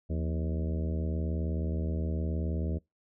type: harmonic tone with a mistuned harmonic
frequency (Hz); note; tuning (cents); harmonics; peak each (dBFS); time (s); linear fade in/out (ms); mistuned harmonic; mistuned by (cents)
79.1; D#2; +29; 1 / 2 / 3 / 4 / 5 / 6 / 7 / 8; -30 / -36 / -40 / -42 / -44 / -46 / -47 / -48; 0.09-2.79; 20; 2; +130
effects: noise-tail reverb RT60 0.2 s tail -25 dB re dry